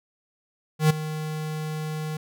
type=tone with ADSR envelope; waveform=square; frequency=155 Hz; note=D#3; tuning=6 cents flat; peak=-14 dBFS; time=0.79-2.17 s; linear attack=110 ms; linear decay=11 ms; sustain=-15 dB; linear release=4 ms; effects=none